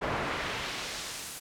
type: noise with band-pass filter sweep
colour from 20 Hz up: brown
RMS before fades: -35 dBFS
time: 0.01-1.4 s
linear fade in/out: 20 ms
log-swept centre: 1100 to 11000 Hz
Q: 0.85
effects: none